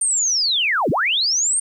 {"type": "linear two-way sweep", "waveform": "sine", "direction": "down then up", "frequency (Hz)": [8940, 110.4, 8940], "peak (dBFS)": -16, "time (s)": [0.01, 1.6], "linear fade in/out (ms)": 5, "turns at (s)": 0.9, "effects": ["9-bit"]}